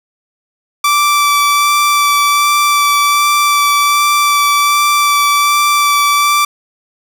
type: tone with vibrato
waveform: sawtooth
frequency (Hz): 1164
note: D6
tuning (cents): -16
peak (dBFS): -5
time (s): 0.84-6.45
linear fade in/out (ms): 5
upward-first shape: sine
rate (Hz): 1.3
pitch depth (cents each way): 11
effects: none